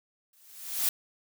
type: noise with exponential growth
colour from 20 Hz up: blue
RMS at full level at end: -24 dBFS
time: 0.33-0.89 s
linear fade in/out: 2 ms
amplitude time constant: 120 ms
effects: none